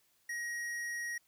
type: tone with tanh clipping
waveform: sine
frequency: 1890 Hz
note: A#6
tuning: 23 cents sharp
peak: -38 dBFS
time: 0.29-1.18 s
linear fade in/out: 5 ms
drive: 14 dB
effects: white hiss -72 dBFS RMS until 1.27 s